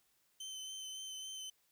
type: tone with vibrato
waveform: 25% pulse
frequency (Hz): 3074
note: G7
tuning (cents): -35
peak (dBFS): -40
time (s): 0.4-1.5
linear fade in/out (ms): 5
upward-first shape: sine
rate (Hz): 3.6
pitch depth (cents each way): 14
effects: white hiss -75 dBFS RMS until 1.71 s